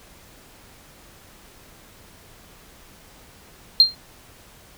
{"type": "tone with exponential decay", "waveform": "sine", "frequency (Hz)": 4186, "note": "C8", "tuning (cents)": 0, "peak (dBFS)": -4, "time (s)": [3.8, 3.95], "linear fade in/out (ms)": 1, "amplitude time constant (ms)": 31, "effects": ["tanh soft clip ceiling -2 dBFS", "pink hiss -49 dBFS RMS until 4.77 s"]}